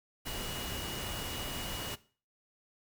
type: tone in noise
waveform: sine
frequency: 2900 Hz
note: F#7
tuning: 35 cents flat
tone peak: -45 dBFS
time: 0.25-1.96 s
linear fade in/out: 20 ms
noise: pink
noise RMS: -39 dBFS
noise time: 0.25-1.96 s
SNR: -9 dB
effects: noise-tail reverb RT60 0.4 s tail -18 dB re dry